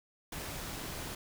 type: noise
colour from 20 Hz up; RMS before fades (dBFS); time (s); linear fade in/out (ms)
pink; -41; 0.32-1.15; 5
effects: none